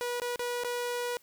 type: tone with dropouts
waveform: sawtooth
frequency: 485.5 Hz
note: B4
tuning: 30 cents flat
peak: -27 dBFS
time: 0.01-1.17 s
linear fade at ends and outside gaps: 0 ms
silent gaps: 0.2-0.218 / 0.359-0.394 / 0.636-0.646 s
effects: white hiss -63 dBFS RMS until 1.22 s